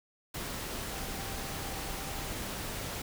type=tone in noise; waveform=sine; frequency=784 Hz; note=G5; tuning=in tune; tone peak=-48 dBFS; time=0.91-2.27 s; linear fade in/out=5 ms; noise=pink; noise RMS=-38 dBFS; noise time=0.34-3.02 s; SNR=-13 dB; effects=none